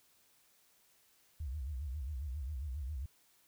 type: tone with vibrato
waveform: sine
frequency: 69.3 Hz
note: C#2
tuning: in tune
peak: -37 dBFS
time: 1.4-3.06 s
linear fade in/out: 5 ms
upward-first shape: sine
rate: 7.4 Hz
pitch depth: 220 cents each way
effects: white hiss -69 dBFS RMS until 3.47 s